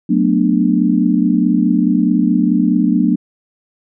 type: chord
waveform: sine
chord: B minor seventh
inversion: second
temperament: just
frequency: 185.21 / 222.2 / 246.9 / 296.3 Hz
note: F#3 / A3 / B3 / D4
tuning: +2 / +17 / 0 / +15 cents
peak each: -16 dBFS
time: 0.09-3.16 s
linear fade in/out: 10 ms
effects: none